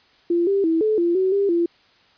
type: tone with pitch steps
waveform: sine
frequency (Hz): 343.4 / 395.4 / 326 / 432.1 / 343.2 / 376.4 / 399.1 / 341.2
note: F4 / G4 / E4 / A4 / F4 / F#4 / G4 / F4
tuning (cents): -29 / +15 / -19 / -31 / -30 / +30 / +31 / -40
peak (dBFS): -16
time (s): 0.3-1.66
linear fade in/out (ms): 5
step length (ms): 170
effects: white hiss -56 dBFS RMS until 2.17 s + resampled to 11025 Hz